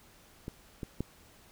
clicks, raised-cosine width 3 ms, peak -25 / -24 / -19 dBFS, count 3, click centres 0.481 / 0.832 / 1.006 s, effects pink hiss -59 dBFS RMS until 1.51 s

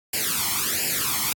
white noise with flanger, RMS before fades -24 dBFS, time 0.13-1.33 s, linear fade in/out 5 ms, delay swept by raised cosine 0.4 to 0.95 ms, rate 1.4 Hz, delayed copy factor +0.85, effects high-pass 80 Hz 12 dB/octave + AAC 64 kbps

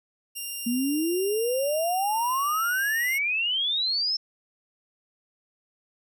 5% pulse tone with pitch glide, 2794 to 2838 Hz, F7 to F7, 0 to +27 cents, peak -24 dBFS, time 0.35-3.19 s, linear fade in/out 20 ms, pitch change +27 cents, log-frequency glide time 2.14-2.58 s
sine exponential sweep, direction up, 231.2 to 5370 Hz, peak -23 dBFS, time 0.66-4.17 s, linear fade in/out 10 ms
effects none

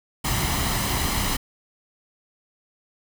pink noise with comb filter, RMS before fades -24 dBFS, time 0.24-1.37 s, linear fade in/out 10 ms, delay 0.99 ms, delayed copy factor +0.5, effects none

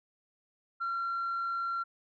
sine tone, 1369 Hz, F6, 35 cents flat, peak -29 dBFS, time 0.8-1.84 s, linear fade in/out 20 ms, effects tanh soft clip ceiling -28 dBFS

